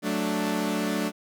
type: chord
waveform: sawtooth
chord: D major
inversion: first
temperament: equal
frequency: 185 / 220 / 293.7 Hz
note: F#3 / A3 / D4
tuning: 0 / 0 / 0 cents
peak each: -27 / -25 / -25 dBFS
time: 0.02-1.12 s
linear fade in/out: 50 ms
effects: none